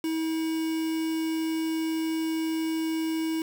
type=tone with quantisation; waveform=triangle; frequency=321.3 Hz; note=E4; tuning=44 cents flat; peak=-24 dBFS; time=0.04-3.42 s; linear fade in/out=2 ms; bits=6; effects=none